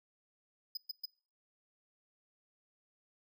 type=tone bursts; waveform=square; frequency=5010 Hz; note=D#8; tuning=11 cents sharp; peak=-37 dBFS; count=3; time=0.75-1.056 s; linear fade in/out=5 ms; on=22 ms; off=120 ms; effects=noise-tail reverb RT60 0.4 s tail -23 dB re dry